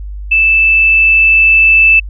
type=tone with level ramp; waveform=sine; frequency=2637 Hz; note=E7; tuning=in tune; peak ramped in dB=-6 to -3 dBFS; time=0.31-2 s; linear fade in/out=10 ms; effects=added 50 Hz sine -21 dBFS peak until 2.09 s